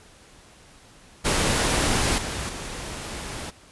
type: noise with level steps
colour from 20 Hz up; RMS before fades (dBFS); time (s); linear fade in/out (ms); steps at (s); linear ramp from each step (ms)
pink; -22 / -30 / -34; 1.24-3.51; 20; 2.18 / 2.49; 2
effects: pink hiss -51 dBFS RMS until 3.71 s + resampled to 24000 Hz